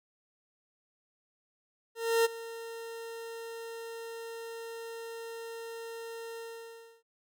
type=tone with ADSR envelope; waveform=40% pulse; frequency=458.4 Hz; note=A#4; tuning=29 cents flat; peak=-21 dBFS; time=1.95-7.03 s; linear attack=300 ms; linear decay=21 ms; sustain=-18 dB; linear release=650 ms; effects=none